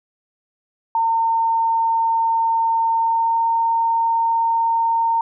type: tone with pitch glide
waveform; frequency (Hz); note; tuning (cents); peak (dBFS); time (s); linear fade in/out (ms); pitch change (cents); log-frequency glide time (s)
sine; 910 to 915.8; A#5 to A#5; -42 to -31; -15; 0.95-5.21; 2; +11; 2.95-3.41
effects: none